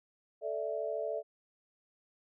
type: chord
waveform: sine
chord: A suspended fourth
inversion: none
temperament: just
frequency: 440 / 586.7 / 660 Hz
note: A4 / D5 / E5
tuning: 0 / -2 / +2 cents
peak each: -38 / -37 / -37 dBFS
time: 0.41-1.23 s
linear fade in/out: 50 ms
effects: none